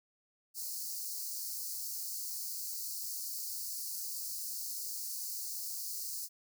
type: high-pass noise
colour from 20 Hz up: white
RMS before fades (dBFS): -40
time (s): 0.54-6.29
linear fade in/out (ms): 50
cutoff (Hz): 4300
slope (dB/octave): 96
effects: none